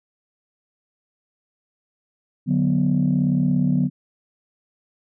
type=chord; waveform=sine; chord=B minor; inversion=first; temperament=just; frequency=148.16 / 185.21 / 246.9 Hz; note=D3 / F#3 / B3; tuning=+16 / +2 / 0 cents; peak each=-20 dBFS; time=2.46-3.9 s; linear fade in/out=50 ms; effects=tanh soft clip ceiling -10 dBFS